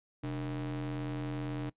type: ring-modulated tone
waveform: square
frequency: 84 Hz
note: E2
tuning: 33 cents sharp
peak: -32 dBFS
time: 0.23-1.7 s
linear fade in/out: 10 ms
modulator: 213 Hz
effects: noise-tail reverb RT60 0.1 s tail -20 dB re dry + resampled to 8000 Hz